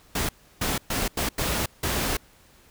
pink noise bursts at uneven times, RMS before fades -26 dBFS, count 6, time 0.15-0.29 / 0.61-0.78 / 0.9-1.08 / 1.17-1.29 / 1.38-1.66 / 1.83-2.17 s, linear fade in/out 5 ms, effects pink hiss -56 dBFS RMS until 2.7 s

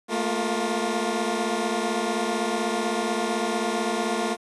15% pulse tone cluster, 217.1 / 232.9 / 353.8 Hz, A3 / A#3 / F4, -23 / -1 / +23 cents, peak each -22 dBFS, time 0.08-4.37 s, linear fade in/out 50 ms, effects resampled to 24000 Hz + 9-bit

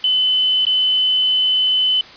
sine tone with dropouts, 3027 Hz, F#7, 39 cents sharp, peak -13 dBFS, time 0.04-2.01 s, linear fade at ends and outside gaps 2 ms, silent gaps 0.652-0.667 s, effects white hiss -39 dBFS RMS until 2.16 s + resampled to 11025 Hz

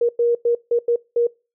sine tone bursts at uneven times, 473.2 Hz, A#4, 26 cents sharp, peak -14 dBFS, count 6, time 0.01-0.09 / 0.19-0.35 / 0.45-0.55 / 0.71-0.79 / 0.88-0.96 / 1.16-1.27 s, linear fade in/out 5 ms, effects noise-tail reverb RT60 0.3 s tail -24 dB re dry

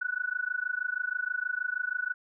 sine tone with amplitude modulation, 1480 Hz, F#6, in tune, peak -25 dBFS, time 0.01-2.14 s, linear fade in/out 10 ms, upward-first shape sine, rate 26.3 Hz, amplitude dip 95%, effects none

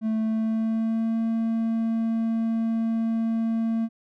triangle tone with pitch glide, 220 to 226.3 Hz, A3 to A3, 0 to +49 cents, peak -20 dBFS, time 0.01-3.89 s, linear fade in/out 50 ms, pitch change +49 cents, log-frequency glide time 0.19-1.2 s, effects none

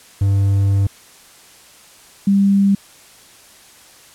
triangle / sine tone pair in turn, 98.8 / 198.03 Hz, G2 / G3, +14 / +18 cents, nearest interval octave, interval 1204 cents, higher second, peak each -10 dBFS, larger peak neither, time 0.21-0.87 / 2.27-2.75 s, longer first, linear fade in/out 5 ms, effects white hiss -45 dBFS RMS until 4.14 s + low-pass 11000 Hz 12 dB/octave

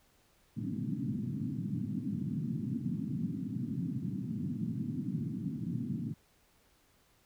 white band-pass noise, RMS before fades -36 dBFS, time 0.56-6.14 s, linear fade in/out 20 ms, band 110 to 270 Hz, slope 48 dB/octave, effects pink hiss -68 dBFS RMS until 7.25 s

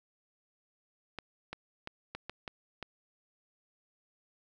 clicks, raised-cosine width 0.3 ms, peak -23 dBFS, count 7, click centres 1.187 / 1.53 / 1.874 / 2.15 / 2.296 / 2.478 / 2.827 s, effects none

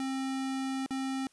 square tone with dropouts, 266.1 Hz, C4, 29 cents sharp, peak -32 dBFS, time 0-1.27 s, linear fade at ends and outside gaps 1 ms, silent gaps 0.862-0.907 s, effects white hiss -66 dBFS RMS until 1.32 s + resampled to 24000 Hz

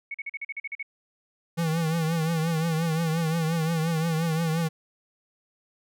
sine tone bursts, 2217 Hz, C#7, in tune, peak -30 dBFS, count 10, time 0.11-0.828 s, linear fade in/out 5 ms, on 34 ms, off 42 ms
square tone with vibrato, 162.9 Hz, E3, 20 cents flat, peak -24 dBFS, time 1.57-4.69 s, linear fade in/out 20 ms, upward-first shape triangle, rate 5.7 Hz, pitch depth 82 cents each way
effects none

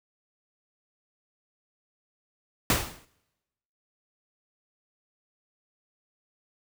pink noise with exponential decay, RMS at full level -20 dBFS, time 2.7-3.05 s, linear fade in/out 2 ms, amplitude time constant 75 ms, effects noise-tail reverb RT60 1.0 s tail -24 dB re dry

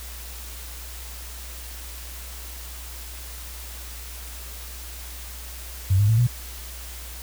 sine tone with pitch steps, 95.3 / 103.33 / 112.03 / 121.47 Hz, G2 / G#2 / A2 / B2, -48 / -8 / +32 / -28 cents, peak -15 dBFS, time 5.9-6.272 s, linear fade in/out 10 ms, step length 93 ms, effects added 60 Hz sine -37 dBFS peak until 7.22 s + white hiss -40 dBFS RMS until 7.22 s

